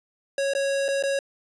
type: tone with dropouts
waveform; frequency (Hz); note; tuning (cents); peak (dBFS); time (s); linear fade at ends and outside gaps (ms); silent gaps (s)
square; 552; C#5; -7; -23; 0.38-1.19; 2; 0.536-0.55 / 0.882-0.886 / 1.026-1.036
effects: resampled to 24000 Hz + 10-bit